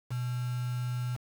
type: tone with quantisation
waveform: sine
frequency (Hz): 123.47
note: B2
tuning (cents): 0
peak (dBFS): -30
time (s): 0.1-1.17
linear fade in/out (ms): 20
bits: 7
effects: none